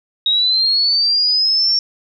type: linear sweep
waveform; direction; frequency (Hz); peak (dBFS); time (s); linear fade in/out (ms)
sine; up; 3768 to 5500; -12; 0.26-1.79; 2
effects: none